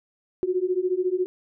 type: beating tone pair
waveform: sine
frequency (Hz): 358.4 / 372.4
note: F4 / F#4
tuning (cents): +45 / +11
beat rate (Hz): 14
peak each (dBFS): -25 / -24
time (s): 0.43-1.26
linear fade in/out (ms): 0
effects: none